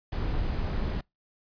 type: noise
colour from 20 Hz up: brown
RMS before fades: -29 dBFS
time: 0.12-1.01 s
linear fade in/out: 5 ms
effects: noise-tail reverb RT60 0.2 s tail -26 dB re dry + resampled to 11025 Hz